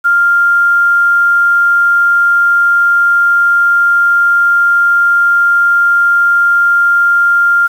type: tone with quantisation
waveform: sine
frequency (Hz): 1396.9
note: F6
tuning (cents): 0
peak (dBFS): -6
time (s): 0.04-7.68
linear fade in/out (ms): 20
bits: 6
effects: none